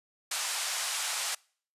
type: band-pass noise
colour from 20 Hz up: white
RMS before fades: -33 dBFS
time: 0.31-1.35 s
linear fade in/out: 5 ms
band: 680 to 9500 Hz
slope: 24 dB/octave
effects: noise-tail reverb RT60 0.5 s tail -26 dB re dry + resampled to 32000 Hz